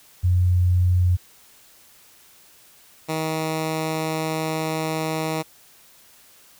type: tone pair in turn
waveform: sine / 10% pulse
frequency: 89.8 / 158.49 Hz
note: F2 / D#3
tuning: +49 / +32 cents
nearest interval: minor seventh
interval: 983 cents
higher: second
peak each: -15 dBFS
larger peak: neither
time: 0.23-1.17 / 3.08-5.43 s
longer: second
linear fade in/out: 20 ms
effects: white hiss -52 dBFS RMS until 6.59 s